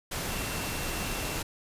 sine tone in noise, 2700 Hz, E7, 41 cents sharp, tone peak -42 dBFS, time 0.3-1.38 s, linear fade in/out 10 ms, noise pink, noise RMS -33 dBFS, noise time 0.11-1.43 s, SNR -12 dB, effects resampled to 32000 Hz

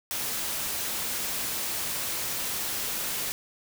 white noise, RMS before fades -31 dBFS, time 0.11-3.32 s, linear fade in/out 0 ms, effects none

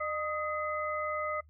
sine tone cluster, 607 / 1252 / 2037 Hz, D#5 / D#6 / C7, -43 / +10 / -47 cents, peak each -35 / -34 / -39 dBFS, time 0-1.41 s, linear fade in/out 10 ms, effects noise-tail reverb RT60 0.1 s tail -21 dB re dry + added 76 Hz sine -56 dBFS peak until 1.49 s

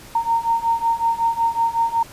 sine beating tone pair, 917 / 922.4 Hz, A#5 / A#5, -29 / -19 cents, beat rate 5.4 Hz, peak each -21 / -19 dBFS, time 0.15-2.03 s, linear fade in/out 5 ms, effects pink hiss -42 dBFS RMS until 2.12 s + resampled to 32000 Hz

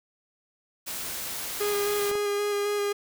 white noise, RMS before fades -34 dBFS, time 0.86-2.12 s, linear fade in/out 20 ms
45% pulse tone with vibrato, 410 Hz, G#4, 22 cents flat, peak -25 dBFS, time 1.6-2.93 s, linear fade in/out 10 ms, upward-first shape square, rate 3.8 Hz, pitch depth 12 cents each way
clicks, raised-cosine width 1 ms, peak -24 dBFS, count 2, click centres 2.114 / 2.154 s
effects none

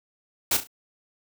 white noise with echo, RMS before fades -22 dBFS, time 0.51-0.57 s, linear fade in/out 5 ms, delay 34 ms, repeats 3, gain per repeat -9 dB, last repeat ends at 0.672 s, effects none

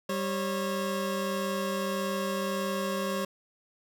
25% pulse tone pair together, 195.55 / 545 Hz, G3 / C#5, -4 / -29 cents, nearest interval octave + tritone, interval 1775 cents, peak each -28 dBFS, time 0.09-3.25 s, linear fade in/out 5 ms, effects none

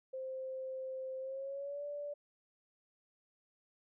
sine tone with pitch glide, 523.3 to 580.6 Hz, C5 to D5, 0 to -20 cents, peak -39 dBFS, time 0.13-2.14 s, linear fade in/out 10 ms, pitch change +180 cents, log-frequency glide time 1.19-1.85 s, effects none

